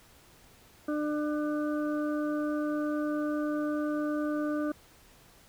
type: harmonic tone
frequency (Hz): 299.2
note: D4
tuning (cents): +32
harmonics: 1 / 2 / 4 / 5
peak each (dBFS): -29 / -35 / -41 / -43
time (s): 0.88-4.72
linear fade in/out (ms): 5
effects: pink hiss -58 dBFS RMS until 5.48 s